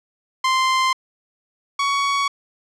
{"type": "tone pair in turn", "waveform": "sawtooth", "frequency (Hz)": [1044, 1120.4], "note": ["C6", "C#6"], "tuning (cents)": [-4, 18], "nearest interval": "minor second", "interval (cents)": 122, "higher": "second", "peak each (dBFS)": [-12, -14], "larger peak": "first", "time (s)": [[0.44, 0.93], [1.79, 2.28]], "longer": "neither", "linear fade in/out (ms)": 5, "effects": ["low-pass 6000 Hz 12 dB/octave"]}